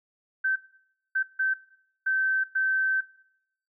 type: tone bursts at uneven times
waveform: sine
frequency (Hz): 1546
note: G6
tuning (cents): -24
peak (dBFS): -22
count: 5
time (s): 0.44-0.56 / 1.15-1.23 / 1.39-1.54 / 2.06-2.44 / 2.55-3.01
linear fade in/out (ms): 10
effects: noise-tail reverb RT60 0.7 s tail -19 dB re dry